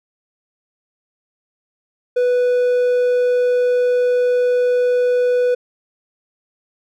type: tone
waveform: triangle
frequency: 493.9 Hz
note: B4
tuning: in tune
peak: -11 dBFS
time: 2.16-5.55 s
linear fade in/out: 10 ms
effects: none